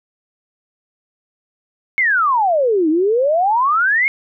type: exponential two-way sweep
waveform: sine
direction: down then up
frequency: 2216 to 301.7 to 2216 Hz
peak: -12 dBFS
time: 1.98-4.08 s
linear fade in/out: 0 ms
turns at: 2.89 s
effects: none